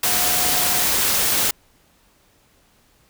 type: tone in noise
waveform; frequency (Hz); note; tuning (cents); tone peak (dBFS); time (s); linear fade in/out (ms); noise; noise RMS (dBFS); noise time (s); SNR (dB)
sine; 723; F#5; -40; -30; 0.05-0.83; 5; white; -19; 0.03-1.51; -14
effects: pink hiss -58 dBFS RMS until 3.09 s